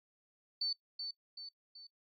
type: tone with echo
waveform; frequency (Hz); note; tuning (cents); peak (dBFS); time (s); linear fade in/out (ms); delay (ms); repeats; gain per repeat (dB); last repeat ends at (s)
sine; 4503; C#8; +26; -32; 0.61-0.73; 5; 380; 3; -6; 1.87
effects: noise-tail reverb RT60 0.1 s tail -24 dB re dry + AAC 32 kbps